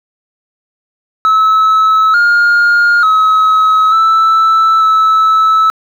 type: tone with pitch steps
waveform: sine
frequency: 1297 / 1417 / 1281 / 1319 / 1305 Hz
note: E6 / F6 / E6 / E6 / E6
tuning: -28 / +25 / -50 / +1 / -18 cents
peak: -3 dBFS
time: 1.25-5.7 s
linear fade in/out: 0 ms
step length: 890 ms
effects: tanh soft clip ceiling -5 dBFS + 7-bit